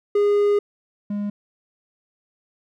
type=tone pair in turn; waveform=triangle; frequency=410.1 / 205.1 Hz; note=G#4 / G#3; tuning=-22 / -21 cents; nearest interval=octave; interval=1199 cents; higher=first; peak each=-13 / -21 dBFS; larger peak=first; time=0.15-0.59 / 1.1-1.3 s; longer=first; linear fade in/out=5 ms; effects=none